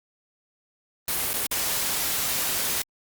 white noise with dropouts, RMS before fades -26 dBFS, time 1.08-2.82 s, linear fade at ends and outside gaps 2 ms, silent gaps 1.332-1.339 / 1.466-1.512 s, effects Opus 32 kbps

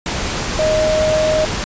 sine tone in noise, 622.3 Hz, D#5, in tune, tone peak -13 dBFS, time 0.59-1.45 s, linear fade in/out 0 ms, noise pink, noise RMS -21 dBFS, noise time 0.06-1.64 s, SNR +5 dB, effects resampled to 16000 Hz

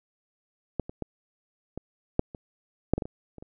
clicks, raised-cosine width 2 ms, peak -13 / -24 / -18 / -21 / -7 / -26 / -7 / -15 / -17 / -24 / -30 / -29 dBFS, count 12, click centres 0.797 / 0.895 / 1.023 / 1.776 / 2.194 / 2.348 / 2.936 / 2.98 / 3.022 / 3.055 / 3.383 / 3.425 s, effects none

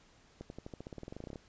accelerating click train, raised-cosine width 2 ms, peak -30 dBFS, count 19, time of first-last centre 0.41-1.358 s, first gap 91 ms, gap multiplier 0.93, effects pink hiss -64 dBFS RMS until 1.48 s + resampled to 16000 Hz

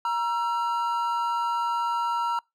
triangle tone pair together, 944 / 1346 Hz, A#5 / E6, +22 / +36 cents, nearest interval tritone, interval 614 cents, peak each -23 / -27 dBFS, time 0.05-2.39 s, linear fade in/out 2 ms, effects noise-tail reverb RT60 0.2 s tail -26 dB re dry

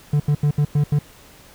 triangle tone bursts at uneven times, 146.83 Hz, D3, in tune, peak -12 dBFS, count 6, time 0.13-0.2 / 0.28-0.35 / 0.43-0.51 / 0.58-0.65 / 0.75-0.84 / 0.92-0.99 s, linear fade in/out 5 ms, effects pink hiss -47 dBFS RMS until 1.54 s

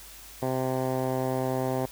10% pulse tone with low-pass filter, 130 Hz, C3, 11 cents flat, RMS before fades -28 dBFS, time 0.42-1.86 s, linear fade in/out 5 ms, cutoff 930 Hz, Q 1.2, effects added 50 Hz sine -52 dBFS peak until 1.91 s + white hiss -47 dBFS RMS until 1.91 s

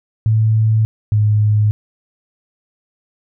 sine tone pair in turn, 110 / 105.85 Hz, A2 / G#2, 0 / +33 cents, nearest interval minor second, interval 67 cents, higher first, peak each -10 dBFS, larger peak neither, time 0.26-0.85 / 1.12-1.71 s, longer neither, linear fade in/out 0 ms, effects none

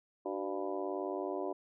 harmonic tone with a mistuned harmonic, 98.9 Hz, G2, 16 cents sharp, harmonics 3 / 4 / 5 / 6 / 7 / 8 / 9 / 10, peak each -42 / -38 / -45 / -41 / -43 / -51 / -51 / -46 dBFS, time 0.25-1.53 s, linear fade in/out 10 ms, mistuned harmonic 4, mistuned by -85 cents, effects none

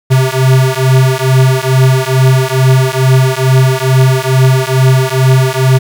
square beating tone pair, 129.7 / 132 Hz, C3 / C3, -15 / +16 cents, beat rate 2.3 Hz, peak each -10 dBFS, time 0.1-5.79 s, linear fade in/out 20 ms, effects 7-bit

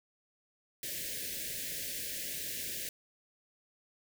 white band-stop noise, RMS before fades -39 dBFS, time 0.83-2.89 s, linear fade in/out 2 ms, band 630 to 1600 Hz, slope 96 dB/octave, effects none

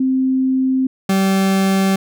sine / 40% pulse tone pair in turn, 261.6 / 192.92 Hz, C4 / G3, 0 / -27 cents, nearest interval perfect fourth, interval 527 cents, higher first, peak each -13 / -12 dBFS, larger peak second, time 0-0.87 / 1.09-1.96 s, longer neither, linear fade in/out 5 ms, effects none

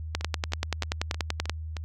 two click trains, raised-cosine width 0.2 ms, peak -9 / -18 dBFS, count 15 / 6, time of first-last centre 0.15-1.496 / 0.21-1.768 s, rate 10.4 / 3.21 Hz, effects added 79 Hz sine -33 dBFS peak until 1.84 s

